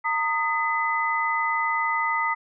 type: tone cluster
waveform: sine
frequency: 914 / 1241 / 2010 Hz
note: A#5 / D#6 / B6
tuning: -34 / -5 / +30 cents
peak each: -26 dBFS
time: 0.04-2.35 s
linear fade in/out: 20 ms
effects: none